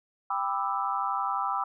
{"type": "chord", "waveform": "sine", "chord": "E minor seventh", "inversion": "first", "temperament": "just", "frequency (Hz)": [791.1, 988.9, 1186.7, 1318.5], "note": ["G5", "B5", "D6", "E6"], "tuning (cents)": [16, 2, 18, 0], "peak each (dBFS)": -32, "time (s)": [0.3, 1.64], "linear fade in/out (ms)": 5, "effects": []}